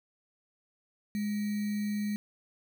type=tone with sample-and-hold; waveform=sine; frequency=207.7 Hz; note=G#3; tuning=in tune; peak=-29 dBFS; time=1.15-2.16 s; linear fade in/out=0 ms; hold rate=2100 Hz; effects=none